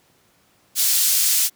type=high-pass noise; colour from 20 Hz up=pink; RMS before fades=-18 dBFS; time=0.75-1.5 s; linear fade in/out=50 ms; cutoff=5500 Hz; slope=12 dB/octave; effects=pink hiss -59 dBFS RMS until 1.55 s + high-pass 100 Hz 12 dB/octave